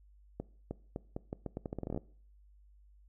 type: accelerating click train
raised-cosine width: 2 ms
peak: -24 dBFS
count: 17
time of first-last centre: 0.4-1.976 s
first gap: 310 ms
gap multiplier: 0.81
effects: noise-tail reverb RT60 0.5 s tail -21 dB re dry + added 50 Hz sine -58 dBFS peak until 3.08 s